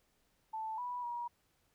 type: tone with pitch steps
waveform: sine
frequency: 880 / 982 / 956 Hz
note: A5 / B5 / A#5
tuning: 0 / -10 / +43 cents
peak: -37 dBFS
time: 0.53-1.28 s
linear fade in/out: 10 ms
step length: 250 ms
effects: pink hiss -75 dBFS RMS until 1.74 s